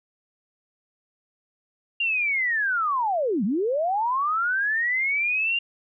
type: linear two-way sweep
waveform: sine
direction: down then up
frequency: 2811 to 177.6 to 2811 Hz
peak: -21 dBFS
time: 2-5.59 s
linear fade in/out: 5 ms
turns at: 3.44 s
effects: none